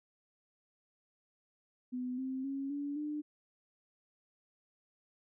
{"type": "tone with pitch steps", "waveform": "sine", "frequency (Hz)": [250.8, 262.1, 273.8, 286.1, 298.9], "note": ["B3", "C4", "C#4", "D4", "D4"], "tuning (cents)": [27, 3, -21, -45, 31], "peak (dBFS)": -35, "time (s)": [1.92, 3.22], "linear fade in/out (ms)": 20, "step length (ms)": 260, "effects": []}